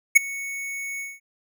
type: tone with ADSR envelope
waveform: square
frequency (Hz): 2217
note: C#7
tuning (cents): 0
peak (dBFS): -7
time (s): 0.15-1.2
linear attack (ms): 17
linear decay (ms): 11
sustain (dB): -23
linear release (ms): 200
effects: none